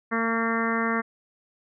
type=harmonic tone with a mistuned harmonic; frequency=227.8 Hz; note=A#3; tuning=40 cents flat; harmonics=1 / 2 / 3 / 4 / 5 / 6 / 7 / 8 / 9; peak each=-27 / -31 / -35 / -36 / -30 / -32 / -34 / -31 / -36 dBFS; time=0.11-1.02 s; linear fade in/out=20 ms; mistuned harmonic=6; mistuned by=+16 cents; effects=none